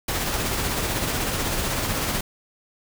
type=noise with tremolo; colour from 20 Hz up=pink; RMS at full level=-24 dBFS; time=0.08-2.21 s; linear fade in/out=5 ms; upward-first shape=sine; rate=16 Hz; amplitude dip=30%; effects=none